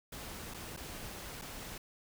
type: noise with dropouts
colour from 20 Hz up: pink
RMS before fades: -45 dBFS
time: 0.12-1.78 s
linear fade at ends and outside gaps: 5 ms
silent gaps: 0.539-0.543 / 0.766-0.772 / 1.415-1.419 s
effects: none